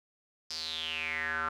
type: tone with band-pass filter sweep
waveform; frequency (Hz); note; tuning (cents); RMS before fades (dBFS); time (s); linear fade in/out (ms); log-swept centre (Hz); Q
square; 80.3; E2; -45; -35; 0.5-1.49; 5; 5100 to 1300; 8
effects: none